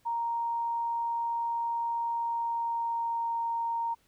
sine tone with pitch glide, 932.3 to 926.9 Hz, A#5 to A#5, 0 to -10 cents, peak -28 dBFS, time 0.05-3.95 s, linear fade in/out 20 ms, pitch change -10 cents, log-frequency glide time 2.11-3.38 s, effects pink hiss -68 dBFS RMS until 4.07 s

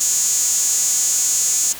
sawtooth tone with high-pass filter, 246.9 Hz, B3, in tune, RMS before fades -18 dBFS, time 0-1.73 s, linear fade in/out 10 ms, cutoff 6900 Hz, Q 7.4, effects white hiss -33 dBFS RMS until 1.79 s

